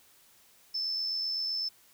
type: tone with amplitude modulation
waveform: sine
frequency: 5274 Hz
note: E8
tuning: in tune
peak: -28 dBFS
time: 0.74-1.69 s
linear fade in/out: 10 ms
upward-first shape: sine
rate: 87.8 Hz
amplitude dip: 35%
effects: white hiss -61 dBFS RMS until 1.93 s